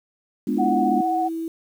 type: chord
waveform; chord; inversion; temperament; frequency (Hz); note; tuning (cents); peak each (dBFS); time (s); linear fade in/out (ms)
sine; G# diminished seventh; none; equal with one note detuned; 209.3 / 246.9 / 293.7 / 349.2; G#3 / B3 / D4 / F4; +14 / 0 / 0 / 0; -25 / -24 / -25 / -30; 0.47-1.01; 5
type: tone with pitch glide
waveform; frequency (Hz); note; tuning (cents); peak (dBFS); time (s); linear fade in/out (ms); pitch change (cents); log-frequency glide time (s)
sine; 329.6 to 327.5; E4 to E4; 0 to -11; -25; 0.57-1.48; 2; -11; 0.81-1.12
type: tone with vibrato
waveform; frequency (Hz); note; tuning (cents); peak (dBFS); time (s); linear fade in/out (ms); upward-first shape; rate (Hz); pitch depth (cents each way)
sine; 740; F#5; 0; -20; 0.58-1.29; 20; sine; 15; 25
effects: 8-bit